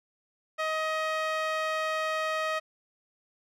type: tone with band-pass filter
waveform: sawtooth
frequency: 630 Hz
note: D#5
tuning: 21 cents sharp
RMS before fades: -30 dBFS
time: 0.58-2.6 s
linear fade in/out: 20 ms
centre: 1600 Hz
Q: 0.88
effects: none